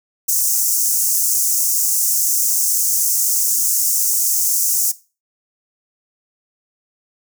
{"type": "high-pass noise", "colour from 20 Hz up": "pink", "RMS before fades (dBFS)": -17, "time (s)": [0.28, 4.92], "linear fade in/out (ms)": 10, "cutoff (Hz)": 5900, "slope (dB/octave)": 48, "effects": ["noise-tail reverb RT60 0.3 s tail -17 dB re dry"]}